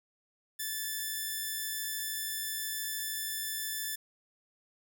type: tone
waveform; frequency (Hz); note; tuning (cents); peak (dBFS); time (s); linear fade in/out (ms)
5% pulse; 1753; A6; -7; -23; 0.59-3.96; 10
effects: none